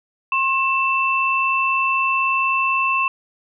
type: tone pair together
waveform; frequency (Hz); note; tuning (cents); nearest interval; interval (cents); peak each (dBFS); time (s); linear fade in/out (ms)
sine; 1070 / 2661; C6 / E7; +38 / +16; octave + major third; 1578; -19; 0.32-3.08; 2
effects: none

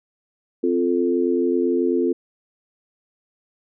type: chord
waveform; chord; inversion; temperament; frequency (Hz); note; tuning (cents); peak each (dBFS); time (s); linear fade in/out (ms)
sine; F major; second; equal; 261.6 / 349.2 / 440; C4 / F4 / A4; 0 / 0 / 0; -22 / -20 / -23; 0.63-2.13; 10
effects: none

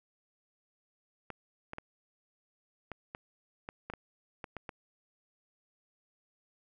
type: clicks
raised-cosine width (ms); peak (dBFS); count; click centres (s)
0.5; -25; 11; 1.303 / 1.734 / 1.784 / 2.917 / 3.149 / 3.689 / 3.9 / 3.937 / 4.442 / 4.567 / 4.692
effects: none

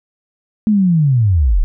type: linear sweep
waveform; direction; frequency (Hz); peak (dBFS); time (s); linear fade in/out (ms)
sine; down; 220 to 30.67; -9; 0.67-1.64; 0
effects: none

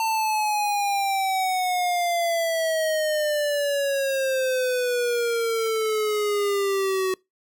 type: exponential sweep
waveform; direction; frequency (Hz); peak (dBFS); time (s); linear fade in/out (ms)
square; down; 898 to 373.3; -22; 0-7.14; 2
effects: noise-tail reverb RT60 0.2 s tail -24 dB re dry

